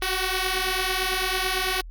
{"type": "beating tone pair", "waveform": "5% pulse", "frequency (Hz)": [370, 379], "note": ["F#4", "F#4"], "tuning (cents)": [0, 42], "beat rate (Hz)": 9, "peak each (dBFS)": -15, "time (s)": [0.02, 1.81], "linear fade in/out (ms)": 2, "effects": ["added 41 Hz sine -36 dBFS peak until 1.9 s", "Opus 32 kbps"]}